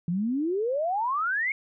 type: exponential sweep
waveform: sine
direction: up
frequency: 164.2 to 2217 Hz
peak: -24 dBFS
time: 0.08-1.52 s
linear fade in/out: 2 ms
effects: none